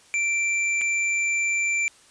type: tone with dropouts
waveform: square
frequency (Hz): 2349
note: D7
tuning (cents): 0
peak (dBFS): -22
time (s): 0.14-1.88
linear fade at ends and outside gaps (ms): 0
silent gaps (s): 0.812-0.816
effects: white hiss -54 dBFS RMS until 2.1 s + resampled to 22050 Hz